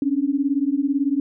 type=beating tone pair; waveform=sine; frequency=270.8 / 288.8 Hz; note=C#4 / D4; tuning=-40 / -29 cents; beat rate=18 Hz; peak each=-21 dBFS; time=0.02-1.2 s; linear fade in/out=2 ms; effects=none